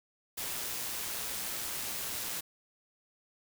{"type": "noise with amplitude modulation", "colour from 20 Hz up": "white", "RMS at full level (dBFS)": -36, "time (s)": [0.37, 2.41], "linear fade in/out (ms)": 10, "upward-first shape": "sine", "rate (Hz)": 119, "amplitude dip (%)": 25, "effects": []}